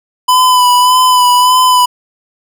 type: tone with vibrato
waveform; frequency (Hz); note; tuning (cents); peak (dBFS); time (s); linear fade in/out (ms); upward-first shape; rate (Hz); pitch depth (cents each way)
square; 1000; B5; +21; -6; 0.28-1.86; 10; sine; 1.7; 27
effects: none